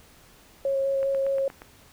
sine tone with vibrato, 545 Hz, C#5, 29 cents flat, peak -22 dBFS, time 0.65-1.48 s, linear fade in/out 2 ms, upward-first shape square, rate 5 Hz, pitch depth 9 cents each way
click train, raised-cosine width 0.5 ms, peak -26 dBFS, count 6, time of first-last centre 1.03-1.619 s, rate 8.49 Hz
effects pink hiss -54 dBFS RMS until 1.92 s

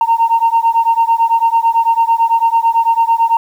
sine beating tone pair, 913 / 922 Hz, A#5 / A#5, -36 / -19 cents, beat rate 9 Hz, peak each -11 dBFS, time 0.01-3.37 s, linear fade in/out 2 ms, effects tanh soft clip ceiling -4 dBFS + 7-bit

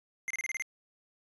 square tone bursts, 2093 Hz, C7, in tune, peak -32 dBFS, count 7, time 0.28-0.622 s, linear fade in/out 0 ms, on 24 ms, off 29 ms, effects resampled to 22050 Hz

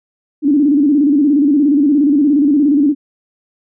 sine tone with vibrato, 288.4 Hz, D4, 31 cents flat, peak -8 dBFS, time 0.42-2.95 s, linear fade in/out 50 ms, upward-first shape square, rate 17 Hz, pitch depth 88 cents each way, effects none

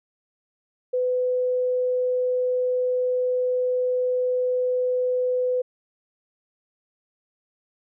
sine tone, 502 Hz, B4, 28 cents sharp, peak -20 dBFS, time 0.93-5.62 s, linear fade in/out 10 ms, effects none

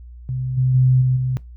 sine tone with level steps, 128.5 Hz, C3, 31 cents flat, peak -21 / -14 / -11 / -14 / -18 dBFS, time 0.29-1.37 s, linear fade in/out 0 ms, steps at 0.57 / 0.74 / 1.01 / 1.16 s, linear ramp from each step 10 ms, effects noise-tail reverb RT60 0.2 s tail -21 dB re dry + added 60 Hz sine -36 dBFS peak until 1.56 s

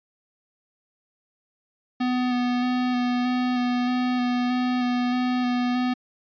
square tone with vibrato, 248.2 Hz, B3, 9 cents sharp, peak -22 dBFS, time 2-5.94 s, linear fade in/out 10 ms, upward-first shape square, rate 1.6 Hz, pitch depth 13 cents each way, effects resampled to 11025 Hz

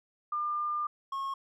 sine / triangle tone pair in turn, 1201 / 1088.5 Hz, D6 / C#6, +38 / -32 cents, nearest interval major second, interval 170 cents, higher first, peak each -29 / -30 dBFS, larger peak first, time 0.32-0.87 / 1.12-1.34 s, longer first, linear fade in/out 5 ms, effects none

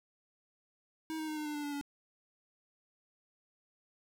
square tone with pitch steps, 318 / 313.1 / 308.2 / 303.5 / 298.8 / 294.1 / 289.6 / 285.1 Hz, D#4 / D#4 / D#4 / D#4 / D4 / D4 / D4 / C#4, +38 / +11 / -16 / -43 / +30 / +3 / -24 / +49 cents, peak -37 dBFS, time 1.1-1.812 s, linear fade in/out 0 ms, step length 89 ms, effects none

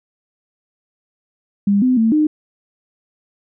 sine tone with pitch steps, 201.2 / 254.4 / 224.3 / 305.1 Hz, G3 / C4 / A3 / D#4, +45 / -48 / +34 / -34 cents, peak -11 dBFS, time 1.67-2.27 s, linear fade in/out 5 ms, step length 150 ms, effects none

